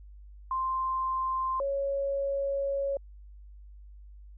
sine tone pair in turn, 1046.5 / 554.4 Hz, C6 / C#5, 0 / 0 cents, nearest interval major seventh, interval 1100 cents, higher first, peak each -27 dBFS, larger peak neither, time 0.51-1.6 / 1.6-2.97 s, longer second, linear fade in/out 2 ms, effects added 50 Hz sine -46 dBFS peak until 4.37 s

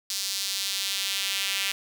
sawtooth tone with high-pass filter sweep, 196 Hz, G3, in tune, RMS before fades -29 dBFS, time 0.1-1.72 s, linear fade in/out 2 ms, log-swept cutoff 4700 to 2700 Hz, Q 1.8, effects none

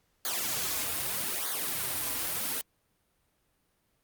white noise with flanger, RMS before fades -32 dBFS, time 0.25-2.61 s, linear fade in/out 0 ms, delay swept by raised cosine 0.37 to 5.47 ms, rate 0.81 Hz, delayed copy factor -0.75, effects pink hiss -73 dBFS RMS until 4.03 s + Opus 48 kbps

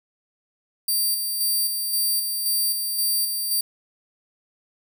5% pulse tone with tremolo, 4700 Hz, D8, 1 cent sharp, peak -13 dBFS, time 0.88-3.61 s, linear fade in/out 5 ms, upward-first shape square, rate 1.9 Hz, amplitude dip 40%, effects none

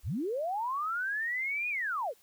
sine linear two-way sweep, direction up then down, 36.71 to 2489 to 402.1 Hz, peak -30 dBFS, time 0.03-2.14 s, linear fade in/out 50 ms, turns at 1.69 s, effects white hiss -64 dBFS RMS until 2.22 s

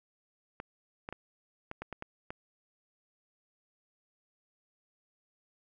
clicks, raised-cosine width 0.5 ms, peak -24 dBFS, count 8, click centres 0.601 / 1.089 / 1.126 / 1.714 / 1.82 / 1.927 / 2.024 / 2.305 s, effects none

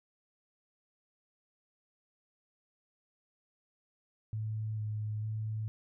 sine tone with pitch steps, 108.8 / 106.9 / 108.9 Hz, A2 / A2 / A2, -19 / -49 / -17 cents, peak -33 dBFS, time 4.33-5.68 s, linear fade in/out 0 ms, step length 450 ms, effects none

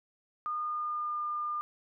sine tone with pitch glide, 1220 to 1205.3 Hz, D#6 to D6, -34 to +45 cents, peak -31 dBFS, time 0.46-1.61 s, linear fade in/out 0 ms, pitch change -21 cents, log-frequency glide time 0.63-1.21 s, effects none

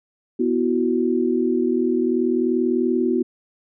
sine chord, B suspended fourth, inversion none, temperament equal, 246.9 / 329.6 / 370 Hz, B3 / E4 / F#4, 0 / 0 / 0 cents, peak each -21 / -23 / -21 dBFS, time 0.39-3.23 s, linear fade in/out 10 ms, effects none

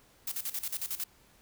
blue noise with tremolo, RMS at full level -34 dBFS, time 0.27-1.04 s, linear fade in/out 5 ms, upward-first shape square, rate 11 Hz, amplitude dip 80%, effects pink hiss -62 dBFS RMS until 1.41 s

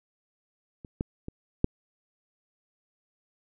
clicks, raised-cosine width 3 ms, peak -29 / -15 / -23 / -8 dBFS, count 4, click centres 0.848 / 1.009 / 1.284 / 1.644 s, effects none

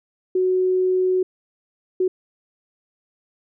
sine tone bursts at uneven times, 370 Hz, F#4, in tune, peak -16 dBFS, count 2, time 0.35-1.23 / 2-2.08 s, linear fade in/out 5 ms, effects none

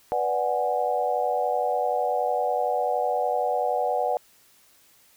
sine chord, G# half-diminished seventh, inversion first, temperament equal, 493.9 / 587.3 / 740 / 830.6 Hz, B4 / D5 / F#5 / G#5, 0 / 0 / 0 / 0 cents, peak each -28 / -28 / -25 / -31 dBFS, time 0.12-4.17 s, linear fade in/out 0 ms, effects white hiss -58 dBFS RMS until 5.16 s

